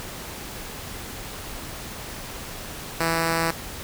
5% pulse tone, 164.81 Hz, E3, in tune, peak -10 dBFS, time 3-3.51 s, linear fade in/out 2 ms, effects pink hiss -36 dBFS RMS until 3.83 s

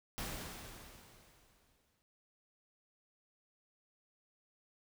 pink noise with exponential decay, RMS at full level -40 dBFS, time 0.18-2.02 s, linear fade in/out 0 ms, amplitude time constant 400 ms, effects none

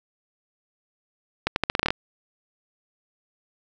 accelerating click train, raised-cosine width 0.3 ms, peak -5 dBFS, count 10, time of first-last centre 1.47-1.905 s, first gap 91 ms, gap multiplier 0.83, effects none

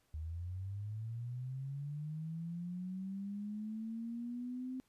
sine linear sweep, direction up, 75.9 to 260.1 Hz, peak -39 dBFS, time 0.14-4.8 s, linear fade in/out 0 ms, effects pink hiss -75 dBFS RMS until 4.88 s + resampled to 32000 Hz

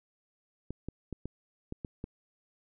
clicks, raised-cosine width 3 ms, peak -24 dBFS, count 7, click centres 0.706 / 0.886 / 1.127 / 1.256 / 1.724 / 1.848 / 2.041 s, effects none

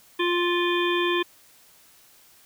harmonic tone, 350 Hz, F4, 4 cents sharp, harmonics 1 / 3 / 5 / 7 / 9 / 10, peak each -23 / -28 / -30 / -31 / -33 / -33 dBFS, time 0.19-1.23 s, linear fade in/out 10 ms, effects white hiss -55 dBFS RMS until 2.45 s

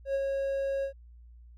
triangle tone with ADSR envelope, 547 Hz, C#5, 23 cents flat, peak -23 dBFS, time 0.05-0.93 s, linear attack 95 ms, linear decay 36 ms, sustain -3 dB, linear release 96 ms, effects added 59 Hz sine -49 dBFS peak until 1.57 s

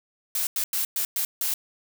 blue noise bursts at uneven times, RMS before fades -26 dBFS, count 6, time 0.35-0.47 / 0.56-0.64 / 0.73-0.85 / 0.96-1.05 / 1.16-1.25 / 1.41-1.54 s, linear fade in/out 2 ms, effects none

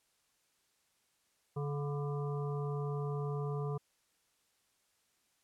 harmonic tone with a mistuned harmonic, 143.6 Hz, D3, 39 cents flat, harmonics 1 / 3 / 5 / 7 / 8, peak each -35 / -40 / -49 / -49 / -49 dBFS, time 1.56-3.78 s, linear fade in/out 10 ms, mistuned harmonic 8, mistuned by +57 cents, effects white hiss -75 dBFS RMS until 5.43 s + low-pass 11000 Hz 12 dB/octave

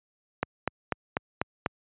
click train, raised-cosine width 0.5 ms, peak -10 dBFS, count 6, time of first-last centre 0.43-1.662 s, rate 4.06 Hz, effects high-pass 80 Hz 12 dB/octave + resampled to 8000 Hz

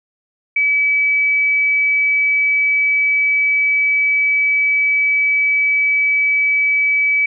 sine tone, 2290 Hz, D7, 44 cents flat, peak -12 dBFS, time 0.56-7.26 s, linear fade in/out 5 ms, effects none

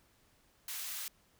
white high-pass noise, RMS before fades -41 dBFS, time 0.68-1.08 s, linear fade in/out 2 ms, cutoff 1300 Hz, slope 12 dB/octave, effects pink hiss -69 dBFS RMS until 1.39 s

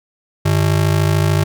square ring-modulated tone, 123.6 Hz, B2, 2 cents sharp, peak -10 dBFS, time 0.45-1.44 s, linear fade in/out 10 ms, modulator 26.8 Hz, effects none

